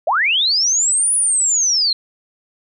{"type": "linear two-way sweep", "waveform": "sine", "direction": "up then down", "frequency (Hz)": [554.4, 9956, 4092], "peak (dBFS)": -13, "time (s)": [0.07, 1.93], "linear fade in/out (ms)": 5, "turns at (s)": 1.14, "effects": []}